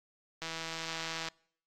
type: click train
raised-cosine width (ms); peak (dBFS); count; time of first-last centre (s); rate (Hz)
0.2; -21; 142; 0.42-1.285; 163
effects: noise-tail reverb RT60 0.6 s tail -24 dB re dry + AAC 48 kbps

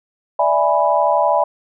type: chord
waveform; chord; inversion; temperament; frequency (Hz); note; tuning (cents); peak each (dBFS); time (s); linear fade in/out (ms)
sine; E dominant seventh; third; equal; 587.3 / 659.3 / 830.6 / 987.8; D5 / E5 / G#5 / B5; 0 / 0 / 0 / 0; -18; 0.39-1.44; 5
effects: none

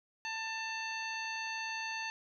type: harmonic tone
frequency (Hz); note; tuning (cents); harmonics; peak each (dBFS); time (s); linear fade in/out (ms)
891; A5; +22; 1 / 2 / 3 / 4 / 5 / 7; -42 / -41 / -41 / -52 / -46 / -51; 0.25-2.1; 0
effects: none

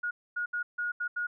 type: tone bursts at uneven times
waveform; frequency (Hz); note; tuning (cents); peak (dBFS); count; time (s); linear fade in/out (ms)
sine; 1442; F#6; -45; -29; 6; 0.03-0.11 / 0.36-0.46 / 0.53-0.63 / 0.78-0.92 / 1-1.08 / 1.16-1.27; 10
effects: none

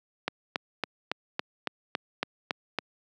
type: click train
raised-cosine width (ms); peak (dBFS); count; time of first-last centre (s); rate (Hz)
0.3; -11; 10; 0.28-2.787; 3.59
effects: high-pass 200 Hz 12 dB/octave

